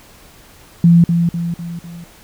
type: tone with echo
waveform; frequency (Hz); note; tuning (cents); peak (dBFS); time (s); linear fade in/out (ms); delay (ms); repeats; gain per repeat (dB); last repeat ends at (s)
sine; 170.1; F3; -45; -5; 0.84-1.04; 2; 250; 4; -6; 2.04
effects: pink hiss -44 dBFS RMS until 2.23 s